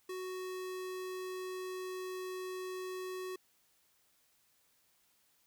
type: tone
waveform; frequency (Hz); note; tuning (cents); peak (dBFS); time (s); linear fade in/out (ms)
square; 370.6; F#4; +3; -40; 0.09-3.36; 5
effects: white hiss -72 dBFS RMS until 5.46 s